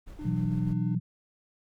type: noise with tremolo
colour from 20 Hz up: brown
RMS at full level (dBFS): -42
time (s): 0.06-0.74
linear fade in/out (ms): 20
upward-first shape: square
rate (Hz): 6.6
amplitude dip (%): 30
type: tone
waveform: triangle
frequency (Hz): 300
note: D4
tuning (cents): +37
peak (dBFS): -35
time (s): 0.19-0.95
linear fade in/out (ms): 2
type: chord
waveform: sine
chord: B suspended fourth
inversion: none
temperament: just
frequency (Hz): 123.47 / 164.63 / 185.21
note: B2 / E3 / F#3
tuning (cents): 0 / -2 / +2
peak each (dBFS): -30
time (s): 0.24-1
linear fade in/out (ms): 20
effects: none